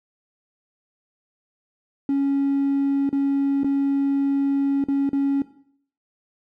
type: tone with dropouts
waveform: triangle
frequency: 277.5 Hz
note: C#4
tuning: 2 cents sharp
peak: -15 dBFS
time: 2.09-5.42 s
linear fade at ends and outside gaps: 2 ms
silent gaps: 3.092-3.128 / 3.634-3.644 / 4.84-4.885 / 5.092-5.131 s
effects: noise-tail reverb RT60 0.6 s tail -17 dB re dry + tanh soft clip ceiling -14 dBFS